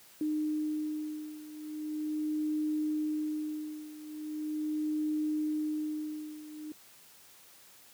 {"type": "beating tone pair", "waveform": "sine", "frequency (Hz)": [305.4, 305.8], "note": ["D#4", "D#4"], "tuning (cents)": [-32, -30], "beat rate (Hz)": 0.4, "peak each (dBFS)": [-33, -36], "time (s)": [0.21, 6.72], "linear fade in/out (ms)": 2, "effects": ["white hiss -57 dBFS RMS until 7.93 s", "high-pass 80 Hz 12 dB/octave"]}